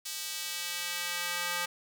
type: tone with high-pass filter sweep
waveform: square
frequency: 175.3 Hz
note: F3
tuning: 7 cents sharp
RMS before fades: -35 dBFS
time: 0.05-1.66 s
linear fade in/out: 10 ms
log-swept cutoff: 4500 to 1300 Hz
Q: 0.83
effects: none